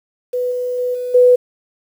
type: tone with level steps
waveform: sine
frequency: 496 Hz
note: B4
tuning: 7 cents sharp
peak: -16 / -18 / -16 / -20 / -6 dBFS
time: 0.33-1.36 s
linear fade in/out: 10 ms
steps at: 0.51 / 0.78 / 0.94 / 1.14 s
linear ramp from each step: 10 ms
effects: 7-bit